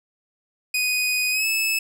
sawtooth tone with pitch glide, 2489 to 2610 Hz, D#7 to E7, 0 to -18 cents, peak -17 dBFS, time 0.74-1.79 s, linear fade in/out 5 ms, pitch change +82 cents, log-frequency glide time 1.31-1.46 s, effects none

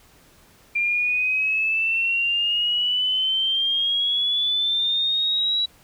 sine exponential sweep, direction up, 2381 to 3916 Hz, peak -19 dBFS, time 0.75-5.66 s, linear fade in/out 10 ms, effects pink hiss -54 dBFS RMS until 5.83 s

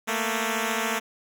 5% pulse beating tone pair, 221 / 235 Hz, A3 / A#3, +8 / +14 cents, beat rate 14 Hz, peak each -15 / -18 dBFS, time 0.07-1 s, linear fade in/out 20 ms, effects none

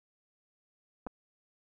clicks, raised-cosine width 1 ms, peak -26 dBFS, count 2, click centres 1.066 / 1.07 s, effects none

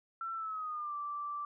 sine tone with pitch glide, 1343 to 1169.1 Hz, E6 to D6, +32 to -8 cents, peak -36 dBFS, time 0.21-1.45 s, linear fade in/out 2 ms, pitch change -240 cents, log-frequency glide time 0.34-0.95 s, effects none

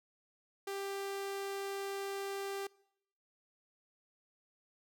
sawtooth tone, 394.6 Hz, G4, 11 cents sharp, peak -34 dBFS, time 0.67-2.67 s, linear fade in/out 5 ms, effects noise-tail reverb RT60 0.7 s tail -23 dB re dry

